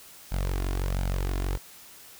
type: tone with flanger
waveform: sawtooth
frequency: 46.31 Hz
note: F#1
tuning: 2 cents sharp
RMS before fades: -28 dBFS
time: 0.31-1.58 s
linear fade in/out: 20 ms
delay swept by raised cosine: 1.3 to 2.9 ms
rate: 1.4 Hz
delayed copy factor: +0.55
effects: white hiss -49 dBFS RMS until 2.19 s